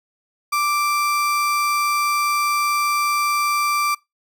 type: tone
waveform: 35% pulse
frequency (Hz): 1174.7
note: D6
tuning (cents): 0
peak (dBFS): -16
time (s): 0.52-3.95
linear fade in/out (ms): 10
effects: noise-tail reverb RT60 0.2 s tail -23 dB re dry